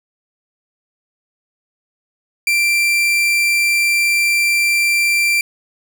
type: tone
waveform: 40% pulse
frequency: 2357 Hz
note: D7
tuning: 6 cents sharp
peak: -12 dBFS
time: 2.47-5.41 s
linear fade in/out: 2 ms
effects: none